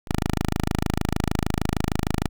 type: tone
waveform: 5% pulse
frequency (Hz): 26.53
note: G#0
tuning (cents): +38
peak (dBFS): -11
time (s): 0.07-2.29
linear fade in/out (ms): 10
effects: none